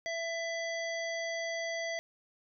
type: harmonic tone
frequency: 665 Hz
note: E5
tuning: 15 cents sharp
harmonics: 1 / 3 / 5 / 7 / 9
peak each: -36 / -37 / -47 / -47 / -47 dBFS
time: 0.06-1.99 s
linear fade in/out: 0 ms
effects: none